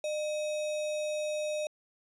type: tone with sample-and-hold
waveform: sine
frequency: 606 Hz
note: D#5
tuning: 46 cents flat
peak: -30 dBFS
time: 0.04-1.67 s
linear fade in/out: 2 ms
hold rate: 3150 Hz
effects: resampled to 22050 Hz